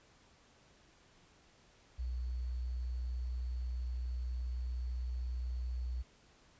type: tone with sample-and-hold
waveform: sine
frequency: 61.5 Hz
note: B1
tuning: 7 cents flat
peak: -35 dBFS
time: 1.98-6.03 s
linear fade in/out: 20 ms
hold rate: 4410 Hz
effects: pink hiss -65 dBFS RMS until 6.59 s + resampled to 16000 Hz